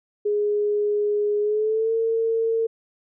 sine tone with pitch glide, 415.3 to 452.9 Hz, G#4 to A#4, 0 to -50 cents, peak -19 dBFS, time 0.25-2.67 s, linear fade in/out 10 ms, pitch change +150 cents, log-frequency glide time 1.41-1.93 s, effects none

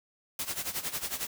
white noise with tremolo, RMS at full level -32 dBFS, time 0.39-1.27 s, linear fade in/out 2 ms, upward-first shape sine, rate 11 Hz, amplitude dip 80%, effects none

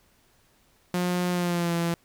sawtooth tone with pitch glide, 178.5 to 169.56 Hz, F3 to E3, +38 to +49 cents, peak -20 dBFS, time 0.94-1.94 s, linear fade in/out 2 ms, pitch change -89 cents, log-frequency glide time 1.31-1.74 s, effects pink hiss -63 dBFS RMS until 2.04 s

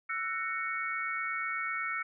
sine chord, F# dominant seventh, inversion third, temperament just, 1332 / 1480 / 1850 / 2220 Hz, E6 / F#6 / A#6 / C#7, +18 / 0 / -14 / +2 cents, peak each -36 / -40 / -40 / -35 dBFS, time 0.09-2.03 s, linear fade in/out 10 ms, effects none

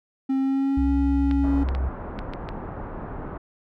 triangle tone with pitch glide, 267.2 to 277.9 Hz, C4 to C#4, +36 to +4 cents, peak -18 dBFS, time 0.29-1.64 s, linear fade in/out 10 ms, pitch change +68 cents, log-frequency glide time 0.39-0.92 s
sine tone with vibrato, 66 Hz, C2, 16 cents sharp, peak -22 dBFS, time 0.77-1.89 s, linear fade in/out 5 ms, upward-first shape sine, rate 9.5 Hz, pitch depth 29 cents each way
clicks, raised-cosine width 0.3 ms, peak -19 dBFS, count 6, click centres 1.312 / 1.688 / 1.75 / 2.19 / 2.336 / 2.489 s
pink low-pass noise, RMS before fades -34 dBFS, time 1.43-3.38 s, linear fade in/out 10 ms, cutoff 1300 Hz, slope 24 dB/octave
effects none

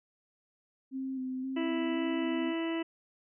sine tone with vibrato, 261.6 Hz, C4, in tune, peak -33 dBFS, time 0.91-2.54 s, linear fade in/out 50 ms, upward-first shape square, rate 1.9 Hz, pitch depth 22 cents each way
harmonic tone, 329.5 Hz, E4, 1 cent flat, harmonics 1 / 2 / 3 / 4 / 5 / 6 / 7 / 8 / 9, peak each -31 / -41 / -44 / -49 / -53 / -44 / -56 / -46 / -46 dBFS, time 1.56-2.83 s, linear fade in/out 10 ms
effects none

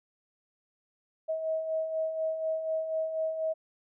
sine beating tone pair, 635 / 639.1 Hz, D#5 / D#5, +35 / +46 cents, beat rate 4.1 Hz, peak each -38 / -29 dBFS, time 1.28-3.54 s, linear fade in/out 20 ms, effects none

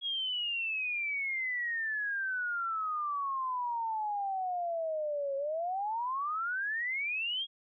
sine exponential two-way sweep, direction down then up, 3322 to 544 to 3322 Hz, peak -31 dBFS, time 0.01-7.47 s, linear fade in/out 50 ms, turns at 5.36 s, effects none

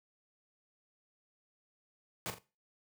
pink noise with echo, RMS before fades -37 dBFS, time 2.26-2.3 s, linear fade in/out 0 ms, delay 42 ms, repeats 2, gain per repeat -9 dB, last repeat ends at 2.384 s, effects noise-tail reverb RT60 0.3 s tail -17 dB re dry + high-pass 100 Hz 12 dB/octave

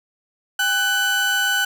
30% pulse tone pair together, 801.5 / 1496 Hz, G5 / F#6, +38 / +19 cents, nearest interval major seventh, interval 1081 cents, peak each -25 / -15 dBFS, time 0.59-1.65 s, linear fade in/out 5 ms, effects none

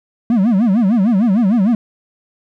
triangle tone with vibrato, 213.8 Hz, A3, 49 cents flat, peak -8 dBFS, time 0.3-1.75 s, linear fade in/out 2 ms, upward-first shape sine, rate 6.6 Hz, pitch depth 250 cents each way, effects none

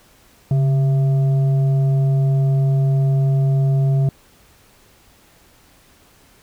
sine tone with frequency modulation, 138.4 Hz, C#3, 2 cents flat, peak -13 dBFS, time 0.51-4.09 s, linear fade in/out 2 ms, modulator 532 Hz, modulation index 0.23, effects pink hiss -52 dBFS RMS until 6.42 s

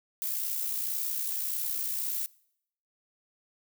violet noise with amplitude modulation, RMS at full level -30 dBFS, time 0.22-2.26 s, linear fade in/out 0 ms, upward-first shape sine, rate 61.8 Hz, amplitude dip 45%, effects noise-tail reverb RT60 0.7 s tail -23 dB re dry

